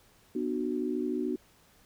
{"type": "chord", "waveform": "sine", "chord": "B minor", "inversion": "none", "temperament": "equal with one note detuned", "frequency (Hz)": [246.9, 300.2, 370], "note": ["B3", "D4", "F#4"], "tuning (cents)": [0, 38, 0], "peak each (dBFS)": -33, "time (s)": [0.35, 1.36], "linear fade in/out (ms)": 5, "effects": ["pink hiss -62 dBFS RMS until 1.85 s"]}